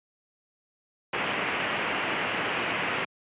white low-pass noise, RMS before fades -29 dBFS, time 1.13-3.05 s, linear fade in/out 5 ms, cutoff 2900 Hz, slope 48 dB/octave, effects high-pass 150 Hz 12 dB/octave + resampled to 8000 Hz

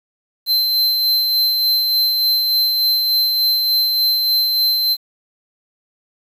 square tone with tremolo, 4100 Hz, C8, 36 cents flat, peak -13 dBFS, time 0.46-4.97 s, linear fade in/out 50 ms, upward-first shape sine, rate 3.4 Hz, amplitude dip 30%, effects 7-bit

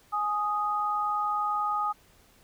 sine tone pair together, 835.2 / 1244.5 Hz, G#5 / D#6, +10 / 0 cents, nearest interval perfect fifth, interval 690 cents, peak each -30 / -27 dBFS, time 0.12-1.93 s, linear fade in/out 20 ms, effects pink hiss -60 dBFS RMS until 2.43 s

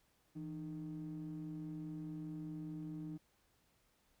triangle ring-modulated tone, 234.5 Hz, A#3, 11 cents sharp, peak -36 dBFS, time 0.35-3.18 s, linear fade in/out 20 ms, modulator 70.7 Hz, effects tanh soft clip ceiling -38 dBFS + pink hiss -75 dBFS RMS until 4.2 s

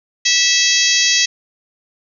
harmonic tone, 653 Hz, E5, 17 cents flat, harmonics 3 / 4 / 5 / 6 / 7 / 8 / 9 / 10, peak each -20 / -20 / -20 / -20 / -20 / -20 / -20 / -20 dBFS, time 0.25-1.26 s, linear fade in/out 10 ms, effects none

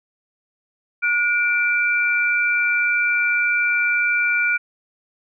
sine tone pair together, 1445.2 / 2347 Hz, F#6 / D7, -41 / -2 cents, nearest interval minor sixth, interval 839 cents, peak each -19 dBFS, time 1.02-4.58 s, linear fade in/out 20 ms, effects none

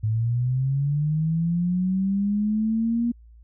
sine linear sweep, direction up, 106.7 to 239 Hz, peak -20 dBFS, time 0.03-3.12 s, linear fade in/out 10 ms, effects added 57 Hz sine -46 dBFS peak until 3.43 s

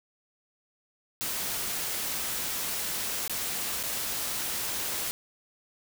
white noise with dropouts, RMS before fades -32 dBFS, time 1.21-5.11 s, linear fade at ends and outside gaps 0 ms, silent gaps 3.278-3.296 / 3.829-3.836 s, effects none

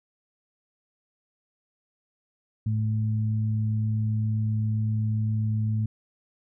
sine tone pair together, 108.68 / 216.3 Hz, A2 / A3, -21 / -29 cents, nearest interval octave, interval 1192 cents, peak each -23 / -32 dBFS, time 2.66-5.86 s, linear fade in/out 5 ms, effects none

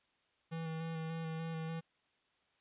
square tone with vibrato, 162.3 Hz, E3, 27 cents flat, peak -39 dBFS, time 0.51-1.81 s, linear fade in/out 20 ms, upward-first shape square, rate 3.4 Hz, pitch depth 16 cents each way, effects white hiss -75 dBFS RMS until 2.6 s + resampled to 8000 Hz

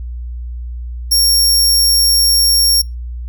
25% pulse tone, 5530 Hz, F8, 18 cents flat, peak -4 dBFS, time 1.11-2.82 s, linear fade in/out 10 ms, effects noise-tail reverb RT60 0.2 s tail -24 dB re dry + added 60 Hz sine -22 dBFS peak until 3.28 s

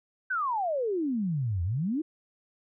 sine exponential two-way sweep, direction down then up, 1568 to 82.41 to 336.4 Hz, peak -26 dBFS, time 0.3-2.02 s, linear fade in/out 10 ms, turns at 1.63 s, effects none

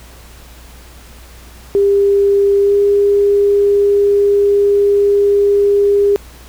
sine tone with pitch glide, 400 to 404.4 Hz, G4 to G#4, +35 to -46 cents, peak -8 dBFS, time 1.75-6.16 s, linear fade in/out 0 ms, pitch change +19 cents, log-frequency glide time 2.61-2.75 s, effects added 60 Hz sine -37 dBFS peak until 6.48 s + pink hiss -41 dBFS RMS until 6.48 s

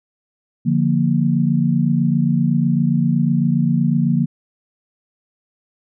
sine chord, Bb major, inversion first, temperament equal, 146.83 / 174.61 / 233.1 Hz, D3 / F3 / Bb3, 0 / 0 / 0 cents, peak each -18 dBFS, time 0.65-4.26 s, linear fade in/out 20 ms, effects none

